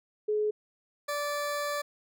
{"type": "tone pair in turn", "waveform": ["sine", "20% pulse"], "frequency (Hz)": [423.7, 582.5], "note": ["G#4", "D5"], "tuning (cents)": [35, -14], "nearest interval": "tritone", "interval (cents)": 551, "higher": "second", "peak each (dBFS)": [-25, -25], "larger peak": "neither", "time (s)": [[0.28, 0.51], [1.08, 1.82]], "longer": "second", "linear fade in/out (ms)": 10, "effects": []}